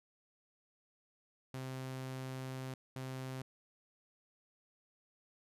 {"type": "tone bursts at uneven times", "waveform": "sawtooth", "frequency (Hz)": 130.81, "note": "C3", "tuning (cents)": 0, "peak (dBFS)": -37, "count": 2, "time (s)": [[1.54, 2.74], [2.96, 3.42]], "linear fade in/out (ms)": 2, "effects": ["resampled to 32000 Hz"]}